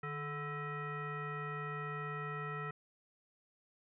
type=tone with frequency modulation; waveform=sine; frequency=734 Hz; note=F#5; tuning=14 cents flat; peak=-38 dBFS; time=0.03-2.71 s; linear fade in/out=5 ms; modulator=583 Hz; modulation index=2.1; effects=none